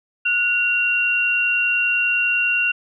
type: tone pair together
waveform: sine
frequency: 1458.4 / 2755 Hz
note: F#6 / F7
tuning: -25 / -24 cents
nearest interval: major seventh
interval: 1101 cents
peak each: -23 / -17 dBFS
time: 0.25-2.72 s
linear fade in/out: 10 ms
effects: none